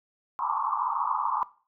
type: band-pass noise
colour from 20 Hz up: white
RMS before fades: -28 dBFS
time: 0.39-1.43 s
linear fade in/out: 0 ms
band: 850 to 1200 Hz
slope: 96 dB/octave
effects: noise-tail reverb RT60 0.4 s tail -19 dB re dry